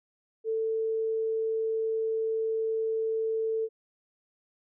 sine tone, 444.7 Hz, A4, 18 cents sharp, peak -26 dBFS, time 0.44-3.69 s, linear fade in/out 50 ms, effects none

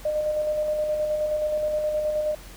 sine tone with tremolo, 608 Hz, D#5, 40 cents flat, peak -21 dBFS, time 0.05-2.35 s, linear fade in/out 5 ms, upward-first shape square, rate 9.5 Hz, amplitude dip 30%, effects added 44 Hz sine -44 dBFS peak until 2.56 s + pink hiss -46 dBFS RMS until 2.56 s

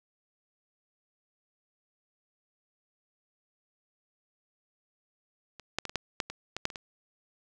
clicks, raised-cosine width 0.2 ms, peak -28 / -11 / -18 / -24 / -12 / -11 / -21 / -17 / -9 / -25 / -21 dBFS, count 11, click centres 5.597 / 5.786 / 5.853 / 5.895 / 5.957 / 6.202 / 6.3 / 6.566 / 6.654 / 6.702 / 6.758 s, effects none

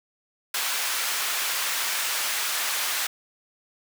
pink high-pass noise, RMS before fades -27 dBFS, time 0.54-3.07 s, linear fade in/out 5 ms, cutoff 1300 Hz, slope 12 dB/octave, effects none

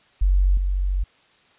sine tone with level steps, 46.89 Hz, F#1, 24 cents sharp, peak -14 / -19 dBFS, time 0.21-1.04 s, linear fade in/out 10 ms, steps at 0.57 s, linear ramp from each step 2 ms, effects white hiss -57 dBFS RMS until 1.58 s + resampled to 8000 Hz

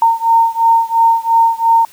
sine beating tone pair, 914 / 916.9 Hz, A#5 / A#5, -34 / -29 cents, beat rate 2.9 Hz, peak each -11 / -12 dBFS, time 0.02-1.85 s, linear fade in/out 2 ms, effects white hiss -43 dBFS RMS until 1.92 s

